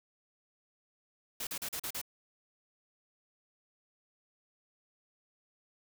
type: noise bursts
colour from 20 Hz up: white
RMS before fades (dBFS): -38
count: 6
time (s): 1.4-2.015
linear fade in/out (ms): 5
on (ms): 70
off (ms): 39
effects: none